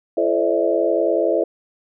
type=tone cluster; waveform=sine; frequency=338.2 / 433.3 / 522 / 593 / 652 Hz; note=E4 / A4 / C5 / D5 / E5; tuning=+44 / -27 / -4 / +17 / -19 cents; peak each=-22 dBFS; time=0.17-1.44 s; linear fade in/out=5 ms; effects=none